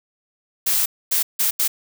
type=noise bursts at uneven times; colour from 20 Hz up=blue; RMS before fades=-19 dBFS; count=4; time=0.66-0.86 / 1.11-1.23 / 1.39-1.51 / 1.59-1.68 s; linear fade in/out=10 ms; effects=none